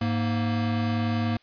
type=tone pair together; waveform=square; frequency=104.18 / 233 Hz; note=G#2 / A#3; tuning=+6 / -1 cents; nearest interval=octave + major second; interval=1393 cents; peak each=-27 dBFS; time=0.01-1.37 s; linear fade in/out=5 ms; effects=white hiss -61 dBFS RMS until 1.42 s + resampled to 11025 Hz